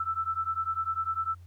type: beating tone pair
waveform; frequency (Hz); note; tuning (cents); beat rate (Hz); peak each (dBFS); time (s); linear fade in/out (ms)
sine; 1318.5 / 1328.5; E6 / E6; 0 / +13; 10; -31; 0-1.35; 5
effects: added 88 Hz sine -46 dBFS peak until 1.46 s + pink hiss -68 dBFS RMS until 1.46 s